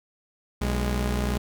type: tone pair together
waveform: sawtooth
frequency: 61.2 / 205.9 Hz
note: B1 / G#3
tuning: -15 / -15 cents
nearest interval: octave + major sixth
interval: 2100 cents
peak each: -21 / -25 dBFS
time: 0.61-1.38 s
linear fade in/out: 10 ms
effects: none